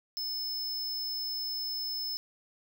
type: tone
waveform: square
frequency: 5230 Hz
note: E8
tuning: 15 cents flat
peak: -33 dBFS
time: 0.17-2.17 s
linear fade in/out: 0 ms
effects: none